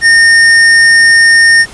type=tone with hard clipping; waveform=triangle; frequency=1830 Hz; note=A#6; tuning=32 cents flat; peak=-4 dBFS; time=0.01-1.66 s; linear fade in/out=50 ms; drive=18 dB; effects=pink hiss -32 dBFS RMS until 1.73 s + resampled to 24000 Hz